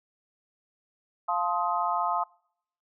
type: chord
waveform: sine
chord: F dominant seventh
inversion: none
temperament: just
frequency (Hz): 698.5 / 873.1 / 1047.7 / 1257.2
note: F5 / A5 / C6 / Eb6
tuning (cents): 0 / -14 / +2 / +18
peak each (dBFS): -30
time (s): 1.28-2.24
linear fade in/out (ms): 10
effects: noise-tail reverb RT60 0.7 s tail -26 dB re dry